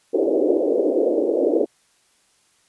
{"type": "band-pass noise", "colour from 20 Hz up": "white", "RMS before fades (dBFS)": -19, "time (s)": [0.13, 1.66], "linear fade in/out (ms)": 20, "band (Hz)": [290, 550], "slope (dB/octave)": 48, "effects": ["white hiss -61 dBFS RMS until 2.68 s", "resampled to 24000 Hz"]}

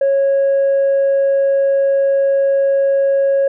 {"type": "tone", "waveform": "sine", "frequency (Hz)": 550, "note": "C#5", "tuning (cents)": -14, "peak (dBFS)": -9, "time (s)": [0.01, 3.48], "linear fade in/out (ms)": 5, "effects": ["tanh soft clip ceiling -9 dBFS"]}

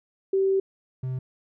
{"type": "tone pair in turn", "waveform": ["sine", "triangle"], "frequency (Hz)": [386.4, 128.95], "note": ["G4", "C3"], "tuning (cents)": [-25, -25], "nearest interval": "octave + perfect fifth", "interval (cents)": 1900, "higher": "first", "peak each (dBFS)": [-19, -25], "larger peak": "first", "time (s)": [[0.33, 0.6], [1.03, 1.19]], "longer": "first", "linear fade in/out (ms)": 5, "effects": []}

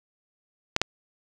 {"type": "clicks", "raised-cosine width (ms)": 0.2, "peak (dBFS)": -4, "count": 2, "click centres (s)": [0.764, 0.816], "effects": []}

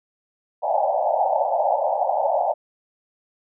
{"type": "band-pass noise", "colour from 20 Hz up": "pink", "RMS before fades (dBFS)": -21, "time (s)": [0.62, 2.54], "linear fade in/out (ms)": 20, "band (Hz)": [560, 880], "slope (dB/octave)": 96, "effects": []}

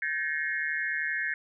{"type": "tone cluster", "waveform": "sine", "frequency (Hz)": [1566, 1719, 1869, 2155], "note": ["G6", "A6", "A#6", "C#7"], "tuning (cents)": [-2, -41, 4, -49], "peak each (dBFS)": [-36, -32, -33, -34], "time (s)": [0.02, 1.34], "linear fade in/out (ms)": 2, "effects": []}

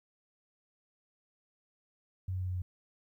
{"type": "tone with pitch steps", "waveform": "sine", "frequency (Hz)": [93.1, 92.46, 91.82, 91.18, 90.55], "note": ["F#2", "F#2", "F#2", "F#2", "F#2"], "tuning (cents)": [11, -1, -13, -25, -37], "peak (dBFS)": -32, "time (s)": [2.28, 2.62], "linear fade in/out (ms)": 5, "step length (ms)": 68, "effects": ["12-bit"]}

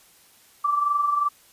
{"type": "tone with amplitude modulation", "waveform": "sine", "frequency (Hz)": 1166, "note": "D6", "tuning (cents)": -13, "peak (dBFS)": -17, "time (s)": [0.64, 1.29], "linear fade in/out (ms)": 10, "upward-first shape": "sine", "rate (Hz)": 22.7, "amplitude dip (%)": 55, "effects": ["white hiss -55 dBFS RMS until 1.52 s", "resampled to 32000 Hz"]}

